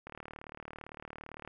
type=click train; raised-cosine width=0.5 ms; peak=-29 dBFS; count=54; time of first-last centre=0.07-1.476 s; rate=37.7 Hz; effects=none